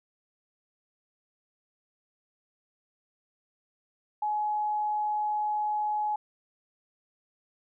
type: tone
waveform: sine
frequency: 844 Hz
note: G#5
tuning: 28 cents sharp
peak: -26 dBFS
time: 4.22-6.16 s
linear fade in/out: 5 ms
effects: none